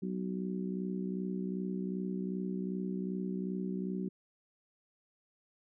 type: harmonic tone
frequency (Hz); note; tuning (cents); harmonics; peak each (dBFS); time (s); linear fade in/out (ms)
62.6; B1; +24; 3 / 4 / 5 / 6; -35 / -42 / -44 / -42; 0.02-4.09; 10
effects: none